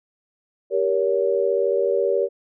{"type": "chord", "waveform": "sine", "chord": "G diminished", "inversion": "none", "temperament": "just", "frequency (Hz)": [392, 470.4, 564.5], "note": ["G4", "Bb4", "Db5"], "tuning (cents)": [0, 16, 31], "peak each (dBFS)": -22, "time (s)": [0.7, 2.29], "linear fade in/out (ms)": 50, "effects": []}